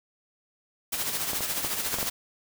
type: noise with tremolo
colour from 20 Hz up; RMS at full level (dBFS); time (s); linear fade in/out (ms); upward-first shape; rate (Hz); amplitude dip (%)
white; -28; 0.92-2.1; 10; sine; 14; 50
type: clicks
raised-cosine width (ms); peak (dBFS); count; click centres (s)
1; -19; 6; 1.333 / 1.407 / 1.647 / 1.942 / 1.986 / 2.029
effects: none